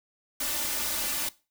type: noise with comb filter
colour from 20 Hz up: white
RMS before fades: -30 dBFS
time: 0.4-1.29 s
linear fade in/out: 5 ms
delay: 3.4 ms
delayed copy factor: +0.85
effects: noise-tail reverb RT60 0.3 s tail -19 dB re dry